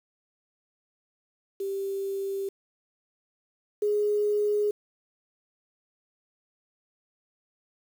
sine tone pair in turn, 392 / 416.1 Hz, G4 / G#4, 0 / +3 cents, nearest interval minor second, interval 103 cents, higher second, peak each -28 / -22 dBFS, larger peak second, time 1.6-2.49 / 3.82-4.71 s, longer neither, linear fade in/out 5 ms, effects 8-bit

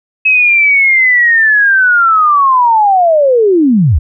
sine linear sweep, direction down, 2574 to 58.27 Hz, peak -5 dBFS, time 0.25-3.99 s, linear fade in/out 10 ms, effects none

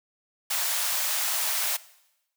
white high-pass noise, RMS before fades -27 dBFS, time 0.5-1.77 s, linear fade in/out 10 ms, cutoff 590 Hz, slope 48 dB/octave, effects noise-tail reverb RT60 0.9 s tail -19 dB re dry

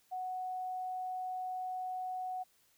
sine tone, 740 Hz, F#5, in tune, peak -36 dBFS, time 0.11-2.44 s, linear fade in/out 20 ms, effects white hiss -70 dBFS RMS until 2.77 s

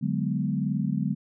sine chord, G# half-diminished seventh, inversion second, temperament equal, 146.83 / 185 / 207.7 / 246.9 Hz, D3 / F#3 / G#3 / B3, 0 / 0 / 0 / 0 cents, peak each -29 / -29 / -29 / -32 dBFS, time 0.01-1.15 s, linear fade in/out 20 ms, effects none

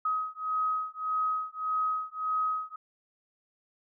sine beating tone pair, 1264 / 1265.7 Hz, D#6 / D#6, +27 / +29 cents, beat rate 1.7 Hz, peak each -31 dBFS, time 0.05-2.76 s, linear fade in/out 5 ms, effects none

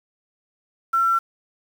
sine tone with quantisation, 1352 Hz, E6, 43 cents sharp, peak -16 dBFS, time 0.93-1.19 s, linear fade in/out 10 ms, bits 7, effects none

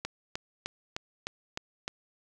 click train, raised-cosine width 0.2 ms, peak -16 dBFS, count 7, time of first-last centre 0.05-1.879 s, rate 3.28 Hz, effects none

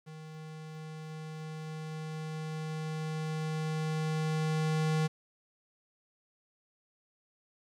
square tone with level ramp, 156.7 Hz, D#3, 13 cents sharp, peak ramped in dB -45 to -27 dBFS, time 0.06-5.08 s, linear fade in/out 20 ms, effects low-pass 8000 Hz 12 dB/octave + 11-bit

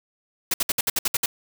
white noise bursts, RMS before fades -22 dBFS, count 9, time 0.51-1.26 s, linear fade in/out 5 ms, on 30 ms, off 60 ms, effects none

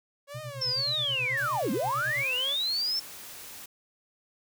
sawtooth tone with vibrato, 554.4 Hz, C#5, in tune, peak -35 dBFS, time 0.27-2.57 s, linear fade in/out 50 ms, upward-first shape triangle, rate 1.8 Hz, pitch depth 200 cents each way
sine tone with tremolo, 125.4 Hz, B2, 27 cents sharp, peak -35 dBFS, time 0.34-2.25 s, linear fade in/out 10 ms, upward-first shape sine, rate 9.3 Hz, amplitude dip 100%
sine linear two-way sweep, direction down then up, 5430 to 185 to 5430 Hz, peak -26 dBFS, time 0.61-3 s, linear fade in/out 10 ms, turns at 1.71 s
white noise, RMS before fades -44 dBFS, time 1.37-3.66 s, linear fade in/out 5 ms
effects none

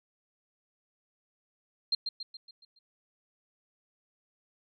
sine tone with echo, 4183 Hz, C8, 1 cent flat, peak -24 dBFS, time 1.92-1.95 s, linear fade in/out 5 ms, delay 140 ms, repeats 6, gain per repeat -6 dB, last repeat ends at 2.79 s, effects none

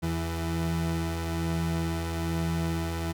30% pulse tone pair together, 82.33 / 165.8 Hz, E2 / E3, -2 / +10 cents, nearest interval octave, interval 1212 cents, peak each -28 / -27 dBFS, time 0.02-3.13 s, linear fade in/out 20 ms, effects none

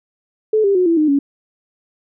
sine tone with pitch steps, 433.2 / 397.2 / 364.3 / 334 / 306.3 / 280.9 Hz, A4 / G4 / F#4 / E4 / D#4 / C#4, -27 / +23 / -27 / +23 / -27 / +23 cents, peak -11 dBFS, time 0.53-1.19 s, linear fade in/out 5 ms, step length 110 ms, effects none

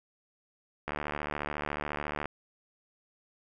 click train, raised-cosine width 0.5 ms, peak -18 dBFS, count 103, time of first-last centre 0.88-2.257 s, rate 74.1 Hz, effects none

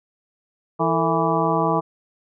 harmonic tone with a mistuned harmonic, 164.81 Hz, E3, in tune, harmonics 1 / 2 / 3 / 4 / 5 / 6 / 7, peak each -25 / -25 / -25 / -25 / -25 / -25 / -25 dBFS, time 0.79-1.81 s, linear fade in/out 20 ms, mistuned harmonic 3, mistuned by -150 cents, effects none

